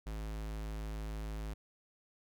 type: tone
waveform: square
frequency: 53.3 Hz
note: G#1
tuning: 46 cents sharp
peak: -39 dBFS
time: 0.06-1.54 s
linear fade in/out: 10 ms
effects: none